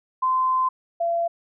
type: tone pair in turn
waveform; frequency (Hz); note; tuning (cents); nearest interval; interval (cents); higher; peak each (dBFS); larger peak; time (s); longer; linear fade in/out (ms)
sine; 1033 / 680; C6 / F5; -22 / -46; perfect fifth; 724; first; -18 / -20; first; 0.22-0.69 / 1-1.28; first; 10
effects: none